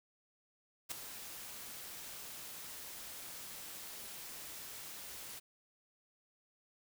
white noise with ADSR envelope, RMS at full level -37 dBFS, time 0.89-5.4 s, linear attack 26 ms, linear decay 4 ms, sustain -11 dB, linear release 18 ms, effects none

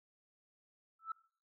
sine tone with exponential growth, 1318.5 Hz, E6, in tune, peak -33 dBFS, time 0.99-1.12 s, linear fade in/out 5 ms, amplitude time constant 27 ms, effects noise-tail reverb RT60 0.5 s tail -22 dB re dry + tanh soft clip ceiling -29 dBFS

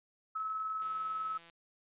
sine tone with tremolo, 1295 Hz, E6, 31 cents flat, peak -33 dBFS, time 0.35-1.38 s, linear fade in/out 10 ms, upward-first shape square, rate 20 Hz, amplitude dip 25%
click train, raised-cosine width 0.2 ms, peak -39 dBFS, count 115, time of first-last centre 0.82-1.499 s, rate 168 Hz
effects resampled to 8000 Hz

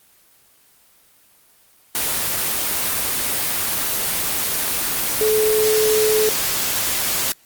sine tone in noise, 431.7 Hz, A4, 33 cents flat, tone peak -15 dBFS, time 5.21-6.29 s, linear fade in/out 0 ms, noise white, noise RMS -21 dBFS, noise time 1.95-7.32 s, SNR +3 dB, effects white hiss -54 dBFS RMS until 7.45 s + Opus 24 kbps

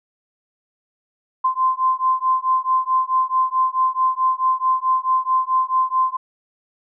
sine beating tone pair, 1036 / 1040.6 Hz, C6 / C6, -17 / -10 cents, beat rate 4.6 Hz, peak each -19 dBFS, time 1.44-6.17 s, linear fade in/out 10 ms, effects none

